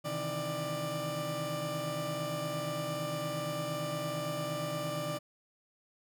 30% pulse tone cluster, 130.9 / 154.8 / 163.5 / 592 Hz, C3 / D#3 / E3 / D5, +1 / -9 / -14 / +14 cents, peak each -40 / -38 / -40 / -33 dBFS, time 0.04-5.19 s, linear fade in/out 20 ms, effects none

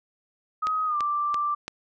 sine tone with pitch glide, 1261 to 1176.6 Hz, D#6 to D6, +23 to +3 cents, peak -23 dBFS, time 0.62-1.55 s, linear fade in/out 10 ms, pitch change -120 cents, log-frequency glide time 0.86-0.98 s
click train, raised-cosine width 0.2 ms, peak -16 dBFS, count 4, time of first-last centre 0.67-1.68 s, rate 2.97 Hz
effects none

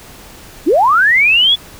sine linear sweep, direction up, 257.5 to 3477 Hz, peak -7 dBFS, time 0.66-1.56 s, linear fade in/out 20 ms, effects pink hiss -37 dBFS RMS until 1.79 s

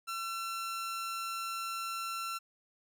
sawtooth tone, 1350 Hz, E6, 41 cents sharp, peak -32 dBFS, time 0.07-2.39 s, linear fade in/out 20 ms, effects none

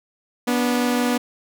sawtooth tone pair together, 244.3 / 290 Hz, B3 / D4, -19 / -22 cents, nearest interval minor third, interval 297 cents, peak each -15 / -22 dBFS, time 0.47-1.18 s, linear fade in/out 10 ms, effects none

